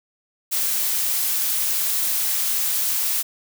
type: noise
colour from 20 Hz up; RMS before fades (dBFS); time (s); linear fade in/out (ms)
blue; -22; 0.51-3.23; 20
effects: none